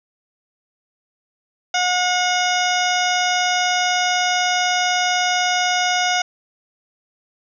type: harmonic tone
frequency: 724 Hz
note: F#5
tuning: 38 cents flat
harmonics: 1 / 2 / 3 / 4 / 5 / 7 / 8 / 9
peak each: -20 / -23 / -25 / -26 / -27 / -28 / -29 / -30 dBFS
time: 1.74-6.22 s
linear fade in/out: 5 ms
effects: none